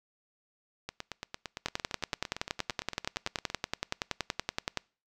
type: two click trains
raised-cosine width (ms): 0.2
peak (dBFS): -19 / -12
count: 24 / 34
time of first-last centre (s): 0.89-3.501 / 1.66-4.773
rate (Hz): 8.81 / 10.6
effects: noise-tail reverb RT60 0.4 s tail -26 dB re dry